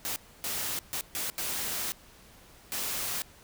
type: noise bursts at uneven times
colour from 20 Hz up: white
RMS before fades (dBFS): -33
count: 6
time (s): 0.05-0.16 / 0.44-0.79 / 0.93-1.01 / 1.15-1.3 / 1.38-1.92 / 2.72-3.22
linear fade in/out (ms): 0
effects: pink hiss -55 dBFS RMS until 3.43 s